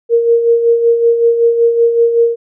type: tone with tremolo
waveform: sine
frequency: 466.2 Hz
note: A#4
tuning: in tune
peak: -5 dBFS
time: 0.09-2.36 s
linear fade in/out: 50 ms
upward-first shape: sine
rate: 5.3 Hz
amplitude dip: 55%
effects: none